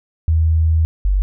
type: tone pair in turn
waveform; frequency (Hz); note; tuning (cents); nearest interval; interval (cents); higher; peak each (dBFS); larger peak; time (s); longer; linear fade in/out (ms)
sine; 80.4 / 47.99; E2 / G1; -43 / -36; major sixth; 893; first; -11 / -12; first; 0.28-0.85 / 1.05-1.22; first; 0
effects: none